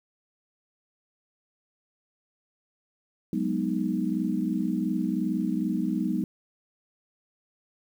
sine chord, G# minor seventh, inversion third, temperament equal, 185 / 207.7 / 246.9 / 311.1 Hz, F#3 / G#3 / B3 / D#4, 0 / 0 / 0 / 0 cents, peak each -30 dBFS, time 3.33-6.24 s, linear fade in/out 2 ms, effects 9-bit

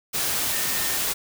sine tone in noise, 1820 Hz, A#6, 42 cents flat, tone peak -36 dBFS, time 0.51-0.98 s, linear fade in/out 20 ms, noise white, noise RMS -25 dBFS, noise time 0.13-1.14 s, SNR -14 dB, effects none

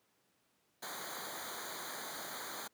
pink noise with comb filter, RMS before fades -44 dBFS, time 0.82-2.68 s, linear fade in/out 10 ms, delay 0.37 ms, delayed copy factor -0.95, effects pink hiss -75 dBFS RMS until 2.73 s + high-pass 150 Hz 12 dB/octave

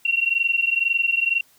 sine tone pair together, 2730 / 2752 Hz, F7 / F7, -40 / -26 cents, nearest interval unison, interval 14 cents, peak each -21 dBFS, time 0.05-1.41 s, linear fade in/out 5 ms, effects white hiss -57 dBFS RMS until 1.58 s

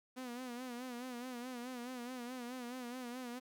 sawtooth tone with vibrato, 247.7 Hz, B3, 5 cents sharp, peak -39 dBFS, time 0.16-3.4 s, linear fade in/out 20 ms, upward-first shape sine, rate 4.7 Hz, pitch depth 75 cents each way, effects 12-bit

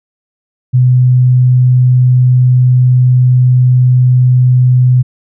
sine tone, 126.1 Hz, B2, 36 cents sharp, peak -4 dBFS, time 0.73-5.03 s, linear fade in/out 20 ms, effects none

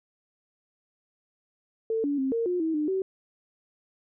sine tone with pitch steps, 447.6 / 286.1 / 266.3 / 460.8 / 357.8 / 321.9 / 301.8 / 380.9 Hz, A4 / D4 / C4 / A#4 / F4 / E4 / D4 / G4, +30 / -45 / +31 / -20 / +42 / -41 / +47 / -50 cents, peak -24 dBFS, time 1.9-3.02 s, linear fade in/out 2 ms, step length 140 ms, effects none

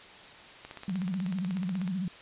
click train, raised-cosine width 0.3 ms, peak -26 dBFS, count 21, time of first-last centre 0.65-1.877 s, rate 16.3 Hz
sine tone with vibrato, 185 Hz, F#3, in tune, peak -29 dBFS, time 0.88-2.08 s, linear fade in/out 2 ms, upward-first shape sine, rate 15 Hz, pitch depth 130 cents each way
effects white hiss -49 dBFS RMS until 2.21 s + resampled to 8000 Hz

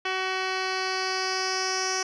10% pulse tone with low-pass filter sweep, 376.1 Hz, F#4, 28 cents sharp, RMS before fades -28 dBFS, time 0.05-2.03 s, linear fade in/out 5 ms, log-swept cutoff 3600 to 5800 Hz, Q 4.6, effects none

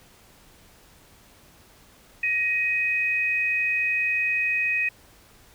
sine tone pair together, 1882.6 / 2513 Hz, A#6 / D#7, +17 / +17 cents, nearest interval perfect fourth, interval 500 cents, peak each -28 / -22 dBFS, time 2.23-4.89 s, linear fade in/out 5 ms, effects pink hiss -54 dBFS RMS until 5.54 s

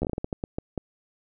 slowing click train, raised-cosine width 2 ms, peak -15 dBFS, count 12, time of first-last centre 0.02-0.777 s, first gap 12 ms, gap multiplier 1.32, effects none

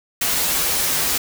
white noise with comb filter, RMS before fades -20 dBFS, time 0.21-1.18 s, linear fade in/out 5 ms, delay 9.3 ms, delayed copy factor -0.6, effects none

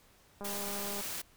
click train, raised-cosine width 1 ms, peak -30 dBFS, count 122, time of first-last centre 0.41-1.009 s, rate 202 Hz
white noise, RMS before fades -39 dBFS, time 0.44-1.22 s, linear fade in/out 10 ms
effects pink hiss -63 dBFS RMS until 1.36 s

